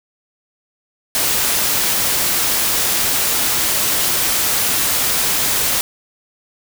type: noise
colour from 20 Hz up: white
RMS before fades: -17 dBFS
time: 1.15-5.81 s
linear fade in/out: 0 ms
effects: none